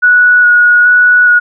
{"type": "tone with vibrato", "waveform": "sine", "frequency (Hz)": 1461, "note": "F#6", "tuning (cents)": -22, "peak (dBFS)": -3, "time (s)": [0.02, 1.4], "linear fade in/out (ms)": 20, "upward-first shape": "square", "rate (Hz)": 1.2, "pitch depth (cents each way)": 11, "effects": []}